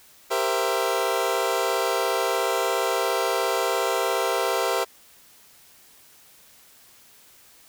25% pulse chord, C dominant seventh, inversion second, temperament equal with one note detuned, 392 / 466.2 / 523.3 / 666.1 Hz, G4 / Bb4 / C5 / E5, 0 / 0 / 0 / +18 cents, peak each -24 dBFS, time 0.3-4.85 s, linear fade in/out 20 ms, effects white hiss -53 dBFS RMS until 7.68 s

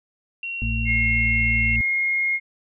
sine tone with pitch glide, 2741 to 2724 Hz, F7 to F7, -33 to -44 cents, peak -27 dBFS, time 0.43-1.76 s, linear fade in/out 2 ms, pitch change -11 cents, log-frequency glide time 0.9-1.04 s
harmonic tone, 56.6 Hz, A1, 50 cents sharp, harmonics 1 / 2 / 4, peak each -24 / -27 / -30 dBFS, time 0.62-1.81 s, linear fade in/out 0 ms
sine tone, 2145 Hz, C7, 42 cents sharp, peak -19 dBFS, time 0.85-2.4 s, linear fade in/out 50 ms
effects none

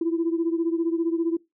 sine beating tone pair, 329.6 / 344.6 Hz, E4 / F4, 0 / -23 cents, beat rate 15 Hz, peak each -22 / -26 dBFS, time 0.01-1.37 s, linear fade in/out 5 ms, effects noise-tail reverb RT60 0.2 s tail -21 dB re dry + tanh soft clip ceiling -15 dBFS

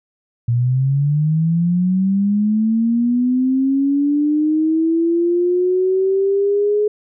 sine linear sweep, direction up, 116.54 to 421.8 Hz, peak -13 dBFS, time 0.48-6.88 s, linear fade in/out 5 ms, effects none

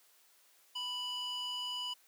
square tone with band-pass filter, 987.8 Hz, B5, in tune, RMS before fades -39 dBFS, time 0.75-1.94 s, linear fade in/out 10 ms, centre 3500 Hz, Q 3.3, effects white hiss -66 dBFS RMS until 2.07 s + high-pass 400 Hz 12 dB/octave

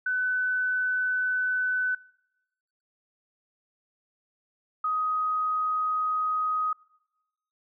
sine tone pair in turn, 1504 / 1254.5 Hz, F#6 / D#6, +28 / +14 cents, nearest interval minor third, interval 314 cents, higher first, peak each -24 dBFS, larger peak neither, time 0.06-1.95 / 4.84-6.73 s, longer neither, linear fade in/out 5 ms, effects noise-tail reverb RT60 1.0 s tail -24 dB re dry

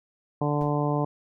harmonic tone, 146.83 Hz, D3, in tune, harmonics 1 / 2 / 3 / 4 / 5 / 6 / 7, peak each -26 / -29 / -31 / -32 / -33 / -34 / -34 dBFS, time 0.41-1.05 s, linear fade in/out 5 ms
brown noise with exponential decay, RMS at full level -37 dBFS, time 0.61-0.78 s, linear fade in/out 0 ms, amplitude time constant 36 ms
effects none

